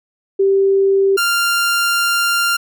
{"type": "tone pair in turn", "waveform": ["sine", "sawtooth"], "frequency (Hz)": [390.8, 1392.7], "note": ["G4", "F6"], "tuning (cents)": [-5, -5], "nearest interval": "octave + minor seventh", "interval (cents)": 2200, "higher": "second", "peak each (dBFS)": -10, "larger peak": "neither", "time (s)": [[0.39, 1.17], [1.17, 2.57]], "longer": "second", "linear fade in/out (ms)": 10, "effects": []}